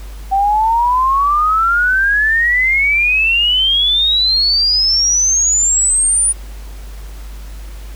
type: exponential sweep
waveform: sine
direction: up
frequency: 768 to 9660 Hz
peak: -10 dBFS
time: 0.31-6.33 s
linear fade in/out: 20 ms
effects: added 50 Hz sine -27 dBFS peak until 7.95 s + pink hiss -41 dBFS RMS until 7.95 s